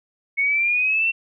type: exponential sweep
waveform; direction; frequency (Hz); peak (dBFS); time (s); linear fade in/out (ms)
sine; up; 2200 to 2724; -17; 0.37-1.12; 20
effects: none